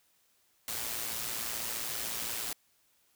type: noise with amplitude modulation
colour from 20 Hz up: white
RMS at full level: -34 dBFS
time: 0.68-2.53 s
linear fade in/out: 2 ms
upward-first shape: sine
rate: 114 Hz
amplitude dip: 50%
effects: white hiss -70 dBFS RMS until 3.15 s